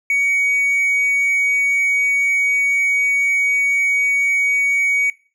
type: tone with hard clipping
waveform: sine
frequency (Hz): 2249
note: C#7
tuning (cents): +24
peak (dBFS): -15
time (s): 0.1-5.1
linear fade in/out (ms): 2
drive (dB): 2
effects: noise-tail reverb RT60 0.4 s tail -20 dB re dry